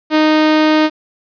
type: tone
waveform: sawtooth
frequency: 309.3 Hz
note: D#4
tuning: 10 cents flat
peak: -5 dBFS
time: 0.1-0.9 s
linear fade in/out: 50 ms
effects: resampled to 11025 Hz + 7-bit